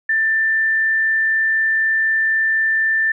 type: tone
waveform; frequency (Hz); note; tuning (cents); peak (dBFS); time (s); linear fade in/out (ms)
sine; 1778; A6; +18; -14; 0.09-3.12; 5
effects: none